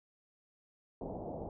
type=low-pass noise; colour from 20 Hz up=white; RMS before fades=-42 dBFS; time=1.01-1.49 s; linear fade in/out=2 ms; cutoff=780 Hz; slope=48 dB/octave; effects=none